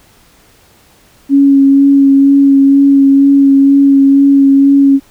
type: tone with vibrato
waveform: sine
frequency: 276.5 Hz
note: C#4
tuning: 4 cents flat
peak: -3 dBFS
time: 1.29-5 s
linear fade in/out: 50 ms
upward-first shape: sine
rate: 2.1 Hz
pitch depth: 15 cents each way
effects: pink hiss -46 dBFS RMS until 5.1 s